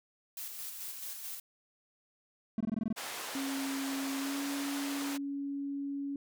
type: noise with tremolo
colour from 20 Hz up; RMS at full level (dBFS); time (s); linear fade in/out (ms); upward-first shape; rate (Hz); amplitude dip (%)
blue; -41; 0.37-1.4; 2; square; 4.6; 35
type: tone bursts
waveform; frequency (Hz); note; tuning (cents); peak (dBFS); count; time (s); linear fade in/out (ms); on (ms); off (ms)
triangle; 220; A3; 0; -27; 8; 2.58-2.927; 2; 25; 21
type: band-pass noise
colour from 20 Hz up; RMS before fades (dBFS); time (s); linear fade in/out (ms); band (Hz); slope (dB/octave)
pink; -41; 2.96-5.18; 20; 570 to 14000; 12
type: tone with pitch glide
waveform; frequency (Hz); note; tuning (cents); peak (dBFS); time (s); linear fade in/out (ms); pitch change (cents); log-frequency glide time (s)
sine; 272.5 to 280.3; C#4 to C#4; -29 to +19; -34; 3.35-6.16; 2; +48; 4.17-4.39
effects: none

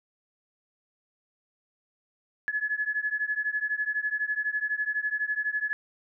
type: beating tone pair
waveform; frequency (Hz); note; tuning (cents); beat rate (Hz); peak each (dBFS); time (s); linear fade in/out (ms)
sine; 1700 / 1712; G#6 / A6; +40 / -48; 12; -29 / -30; 2.48-5.73; 0
effects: none

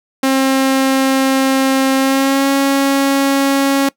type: tone with pitch glide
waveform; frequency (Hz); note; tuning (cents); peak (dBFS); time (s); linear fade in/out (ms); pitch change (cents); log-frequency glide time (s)
sawtooth; 267 to 275.1; C4 to C#4; +35 to -13; -7; 0.23-3.89; 5; +52; 1.97-2.5
effects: noise-tail reverb RT60 0.1 s tail -21 dB re dry

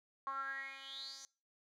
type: tone with band-pass filter sweep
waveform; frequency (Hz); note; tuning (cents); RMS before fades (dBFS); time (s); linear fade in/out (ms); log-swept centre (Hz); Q
10% pulse; 270.9; C#4; -40; -45; 0.27-1.25; 0; 1100 to 6000; 9.8
effects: noise-tail reverb RT60 0.4 s tail -24 dB re dry

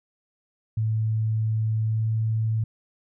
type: tone with pitch glide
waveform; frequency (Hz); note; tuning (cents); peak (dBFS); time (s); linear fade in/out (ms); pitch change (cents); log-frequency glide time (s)
sine; 110 to 110.89; A2 to A2; 0 to +14; -21; 0.77-2.64; 5; +14; 1.84-2.11
effects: none

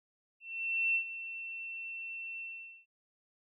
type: tone with ADSR envelope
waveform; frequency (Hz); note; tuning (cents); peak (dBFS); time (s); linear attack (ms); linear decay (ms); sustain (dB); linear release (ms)
sine; 2696; E7; +38; -26; 0.4-2.86; 550; 87; -13; 440
effects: none

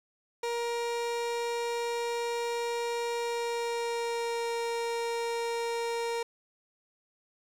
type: tone with pitch glide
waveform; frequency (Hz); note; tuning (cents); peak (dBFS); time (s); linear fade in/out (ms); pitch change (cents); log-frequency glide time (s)
30% pulse; 471.3 to 466.4; A#4 to A#4; +19 to +1; -27; 0.43-6.23; 5; -18; 3.17-4.51
effects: low-pass 9000 Hz 12 dB/octave + 9-bit

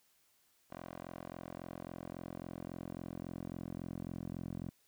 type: tone with band-pass filter sweep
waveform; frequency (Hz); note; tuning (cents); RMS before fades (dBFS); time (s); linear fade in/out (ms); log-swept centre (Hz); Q
10% pulse; 43.65; F1; 0; -45; 0.7-4.71; 20; 750 to 200; 0.82
effects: white hiss -72 dBFS RMS until 4.87 s

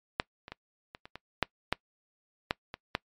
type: clicks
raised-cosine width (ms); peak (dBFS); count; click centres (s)
0.3; -9 / -27 / -23 / -26 / -29 / -24 / -8 / -9 / -10 / -21 / -11; 11; 0.199 / 0.481 / 0.52 / 0.949 / 1.055 / 1.156 / 1.427 / 1.726 / 2.509 / 2.741 / 2.951
effects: noise-tail reverb RT60 0.1 s tail -23 dB re dry + MP3 96 kbps

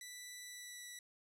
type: tone with pitch glide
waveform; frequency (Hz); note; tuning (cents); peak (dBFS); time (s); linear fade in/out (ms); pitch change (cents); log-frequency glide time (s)
10% pulse; 1975.5 to 1958.5; B6 to B6; 0 to -15; -39; 0.01-0.99; 2; -15; 0.44-0.87
effects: low-pass 12000 Hz 12 dB/octave

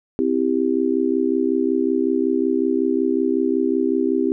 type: chord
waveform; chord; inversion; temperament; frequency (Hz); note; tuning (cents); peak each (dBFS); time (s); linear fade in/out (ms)
sine; C major; none; just; 261.6 / 327 / 392.4; C4 / E4 / G4; 0 / -14 / +2; -21; 0.19-4.32; 0
effects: none

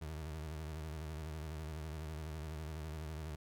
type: tone with vibrato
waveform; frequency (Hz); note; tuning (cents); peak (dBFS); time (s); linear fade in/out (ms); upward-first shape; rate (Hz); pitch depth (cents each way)
30% pulse; 77.6; D#2; -4; -39; 0.01-3.36; 10; sine; 12; 86
effects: none

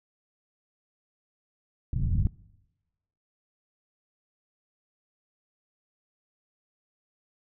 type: low-pass noise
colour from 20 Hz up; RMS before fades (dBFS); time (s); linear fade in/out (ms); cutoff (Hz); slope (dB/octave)
pink; -25; 1.93-2.27; 2; 150; 24
effects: noise-tail reverb RT60 1.0 s tail -23 dB re dry

